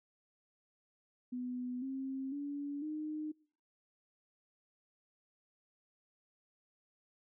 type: tone with pitch steps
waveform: sine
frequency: 248.9 / 266.8 / 285.9 / 306.4 Hz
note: B3 / C4 / D4 / D#4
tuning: +14 / +34 / -46 / -27 cents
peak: -37 dBFS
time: 1.32-3.32 s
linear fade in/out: 10 ms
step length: 500 ms
effects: noise-tail reverb RT60 0.5 s tail -24 dB re dry